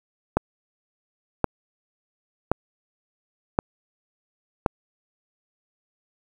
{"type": "click train", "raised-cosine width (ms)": 1, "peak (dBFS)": -4, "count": 5, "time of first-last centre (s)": [0.37, 4.662], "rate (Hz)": 0.932, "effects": ["7-bit"]}